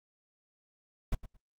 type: noise with echo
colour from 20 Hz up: brown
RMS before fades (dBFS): -28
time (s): 1.12-1.15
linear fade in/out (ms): 5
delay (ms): 110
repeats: 2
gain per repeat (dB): -15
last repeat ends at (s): 1.37
effects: noise-tail reverb RT60 0.1 s tail -25 dB re dry + Opus 48 kbps